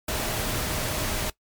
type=tone in noise; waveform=sine; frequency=622 Hz; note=D#5; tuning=1 cent flat; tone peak=-38 dBFS; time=0.08-1.3 s; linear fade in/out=5 ms; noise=pink; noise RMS=-28 dBFS; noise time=0.08-1.3 s; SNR=-13 dB; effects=noise-tail reverb RT60 0.1 s tail -19 dB re dry + MP3 96 kbps